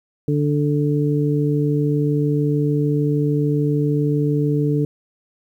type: harmonic tone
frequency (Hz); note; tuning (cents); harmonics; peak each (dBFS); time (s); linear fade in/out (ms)
146.83; D3; 0; 1 / 2 / 3; -18 / -21 / -23; 0.28-4.85; 2
effects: 9-bit